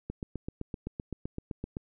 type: click train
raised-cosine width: 3 ms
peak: -22 dBFS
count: 14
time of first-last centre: 0.1-1.769 s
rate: 7.79 Hz
effects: none